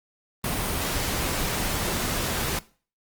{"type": "noise", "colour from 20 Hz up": "pink", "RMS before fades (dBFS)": -27, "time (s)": [0.44, 2.59], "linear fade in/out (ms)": 2, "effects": ["noise-tail reverb RT60 0.4 s tail -20 dB re dry", "Opus 32 kbps"]}